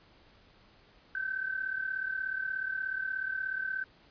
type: tone pair together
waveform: sine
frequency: 1531.3 / 1568 Hz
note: G6 / G6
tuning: -41 / 0 cents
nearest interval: unison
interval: 41 cents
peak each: -33 / -37 dBFS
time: 1.15-3.84 s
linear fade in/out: 2 ms
effects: pink hiss -61 dBFS RMS until 4.1 s + resampled to 11025 Hz

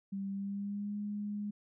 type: tone with pitch glide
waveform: sine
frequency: 196.2 to 206.6 Hz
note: G3 to G#3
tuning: +2 to -9 cents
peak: -35 dBFS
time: 0.12-1.51 s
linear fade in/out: 10 ms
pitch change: +89 cents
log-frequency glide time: 0.3-0.97 s
effects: none

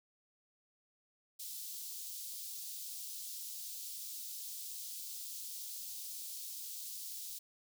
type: high-pass noise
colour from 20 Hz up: white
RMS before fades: -45 dBFS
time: 1.39-7.39 s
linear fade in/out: 10 ms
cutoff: 3800 Hz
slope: 24 dB/octave
effects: none

